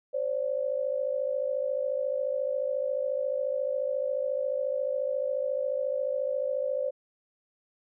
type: tone pair together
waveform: sine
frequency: 523.3 / 577.5 Hz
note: C5 / D5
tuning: 0 / -29 cents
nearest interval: major second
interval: 171 cents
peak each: -29 / -30 dBFS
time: 0.13-6.91 s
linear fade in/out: 20 ms
effects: none